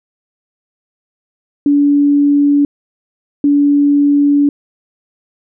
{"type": "tone bursts at uneven times", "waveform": "sine", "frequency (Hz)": 287.1, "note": "D4", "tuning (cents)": -39, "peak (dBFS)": -7, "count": 2, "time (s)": [[1.66, 2.65], [3.44, 4.49]], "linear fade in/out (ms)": 2, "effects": []}